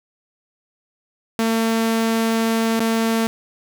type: tone with dropouts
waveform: sawtooth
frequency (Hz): 225.8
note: A3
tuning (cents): +45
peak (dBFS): -13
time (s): 1.39-3.27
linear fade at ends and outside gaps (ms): 0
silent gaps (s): 2.795-2.804
effects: none